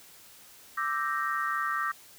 sine chord, E half-diminished seventh, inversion third, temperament equal, 1174.7 / 1318.5 / 1568 / 1864.7 Hz, D6 / E6 / G6 / Bb6, 0 / 0 / 0 / 0 cents, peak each -31 / -33 / -35 / -34 dBFS, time 0.77-1.92 s, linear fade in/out 10 ms, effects white hiss -53 dBFS RMS until 2.18 s

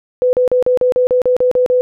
sine tone bursts, 501 Hz, B4, 25 cents sharp, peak -9 dBFS, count 11, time 0.22-1.81 s, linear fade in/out 0 ms, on 110 ms, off 38 ms, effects none

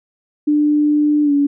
sine tone with pitch glide, 297.3 to 284.9 Hz, D4 to C#4, +21 to +48 cents, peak -11 dBFS, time 0.47-1.47 s, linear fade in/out 10 ms, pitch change -73 cents, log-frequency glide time 1.23-1.32 s, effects none

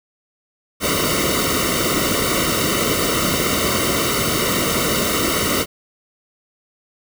pink noise with comb filter, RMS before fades -19 dBFS, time 0.8-5.66 s, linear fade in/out 50 ms, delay 1.2 ms, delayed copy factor -1, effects none

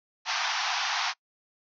pink band-pass noise, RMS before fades -29 dBFS, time 0.25-1.14 s, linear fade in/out 50 ms, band 710 to 6100 Hz, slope 96 dB/octave, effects noise-tail reverb RT60 0.1 s tail -25 dB re dry

